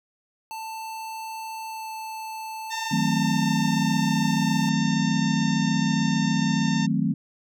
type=tone with pitch glide; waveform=square; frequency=887 to 880.9 Hz; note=A5 to A5; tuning=+14 to +2 cents; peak=-33 dBFS; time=0.51-4.69 s; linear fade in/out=0 ms; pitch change=-12 cents; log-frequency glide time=1.67-1.89 s
type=harmonic tone; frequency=904 Hz; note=A5; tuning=47 cents sharp; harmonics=1 / 2 / 3 / 4 / 5 / 6 / 7 / 8; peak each=-34 / -34 / -38 / -37 / -42 / -39 / -40 / -44 dBFS; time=2.7-6.87 s; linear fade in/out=20 ms
type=chord; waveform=sine; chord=D# diminished seventh; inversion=none; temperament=equal with one note detuned; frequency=158.28 / 185 / 220 / 261.6 Hz; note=D#3 / F#3 / A3 / C4; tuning=+30 / 0 / 0 / 0 cents; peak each=-26 / -26 / -25 / -27 dBFS; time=2.91-7.14 s; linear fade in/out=10 ms
effects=none